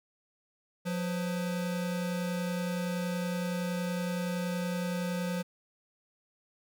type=tone pair together; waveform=square; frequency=179.2 / 506.9 Hz; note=F3 / B4; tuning=+45 / +45 cents; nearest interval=octave + tritone; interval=1800 cents; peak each=-32 / -39 dBFS; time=0.85-5.43 s; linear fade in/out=20 ms; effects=none

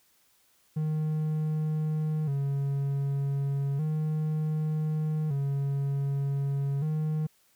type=tone with vibrato; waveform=triangle; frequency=146.83 Hz; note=D3; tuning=in tune; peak=-24 dBFS; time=0.76-7.27 s; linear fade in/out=10 ms; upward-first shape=square; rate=0.33 Hz; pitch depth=92 cents each way; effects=white hiss -66 dBFS RMS until 7.55 s

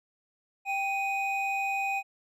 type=tone pair together; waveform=triangle; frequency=786 / 2493 Hz; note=G5 / D#7; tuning=+4 / +3 cents; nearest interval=octave + minor sixth; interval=1999 cents; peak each=-28 / -29 dBFS; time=0.65-2.03 s; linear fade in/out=50 ms; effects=none

